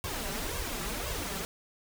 pink noise with flanger, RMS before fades -35 dBFS, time 0.04-1.45 s, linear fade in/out 0 ms, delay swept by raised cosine 1.8 to 5.2 ms, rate 1.9 Hz, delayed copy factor +0.8, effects none

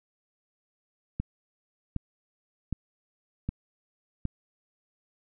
click train, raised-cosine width 5 ms, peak -17 dBFS, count 5, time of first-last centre 1.2-4.253 s, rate 1.31 Hz, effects none

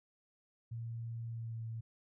sine tone with pitch glide, 115.5 to 113.25 Hz, A#2 to A#2, -16 to -50 cents, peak -39 dBFS, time 0.71-1.81 s, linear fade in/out 10 ms, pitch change -34 cents, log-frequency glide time 1.27-1.64 s, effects none

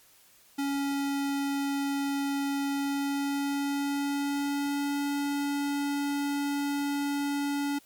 square tone with pitch glide, 279.5 to 284.7 Hz, C#4 to C#4, +14 to +46 cents, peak -28 dBFS, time 0.58-7.79 s, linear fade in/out 10 ms, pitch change +32 cents, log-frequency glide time 2.68-5 s, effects white hiss -59 dBFS RMS until 7.85 s + MP3 96 kbps

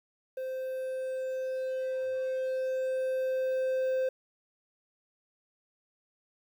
triangle tone with level ramp, 520 Hz, C5, 11 cents flat, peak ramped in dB -31 to -24 dBFS, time 0.37-4.09 s, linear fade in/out 5 ms, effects 10-bit

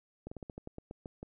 slowing click train, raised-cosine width 2 ms, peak -29 dBFS, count 11, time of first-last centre 0.27-1.229 s, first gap 45 ms, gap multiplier 1.16, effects none

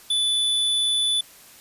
square tone, 3482 Hz, A7, 19 cents flat, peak -20 dBFS, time 0.1-1.21 s, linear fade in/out 5 ms, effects white hiss -48 dBFS RMS until 1.6 s + resampled to 32000 Hz

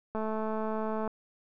click train, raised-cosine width 1 ms, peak -21 dBFS, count 203, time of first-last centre 0.15-1.077 s, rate 218 Hz, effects none

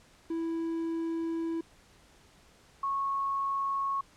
triangle / sine tone pair in turn, 329.6 / 1099.7 Hz, E4 / C#6, 0 / -14 cents, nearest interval octave + major sixth, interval 2086 cents, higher second, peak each -28 dBFS, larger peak neither, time 0.3-1.61 / 2.83-4.01 s, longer first, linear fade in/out 5 ms, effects pink hiss -60 dBFS RMS until 4.16 s + low-pass 9000 Hz 12 dB/octave

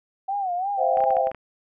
sine tone with vibrato, 755 Hz, F#5, 35 cents sharp, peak -23 dBFS, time 0.28-1.22 s, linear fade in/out 10 ms, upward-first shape sine, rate 2.9 Hz, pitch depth 130 cents each way
sine chord, C major, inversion none, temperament equal with one note detuned, 523.3 / 659.3 / 791.3 Hz, C5 / E5 / G5, 0 / 0 / +16 cents, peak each -24 dBFS, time 0.77-1.32 s, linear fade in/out 50 ms
clicks, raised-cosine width 0.5 ms, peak -22 dBFS, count 8, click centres 0.972 / 1.005 / 1.039 / 1.106 / 1.168 / 1.271 / 1.315 / 1.347 s
effects none

